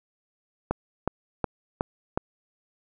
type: click train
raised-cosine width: 1 ms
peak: -10 dBFS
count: 5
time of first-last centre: 0.71-2.175 s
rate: 2.73 Hz
effects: none